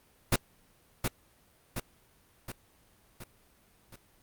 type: noise with echo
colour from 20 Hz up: pink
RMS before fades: -24 dBFS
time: 0.32-0.36 s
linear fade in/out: 5 ms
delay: 720 ms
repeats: 5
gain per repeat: -5 dB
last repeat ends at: 3.96 s
effects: pink hiss -64 dBFS RMS until 4.22 s + Opus 32 kbps